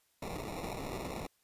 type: noise with sample-and-hold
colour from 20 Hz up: violet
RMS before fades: -40 dBFS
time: 0.22-1.27 s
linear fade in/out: 5 ms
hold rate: 1575 Hz
effects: white hiss -73 dBFS RMS until 1.43 s + resampled to 32000 Hz